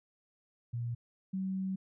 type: tone pair in turn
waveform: sine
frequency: 118.7 / 190.01 Hz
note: A#2 / F#3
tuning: +32 / +46 cents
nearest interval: minor sixth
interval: 814 cents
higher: second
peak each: -33 / -32 dBFS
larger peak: second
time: 0.73-0.95 / 1.33-1.76 s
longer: second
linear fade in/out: 10 ms
effects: none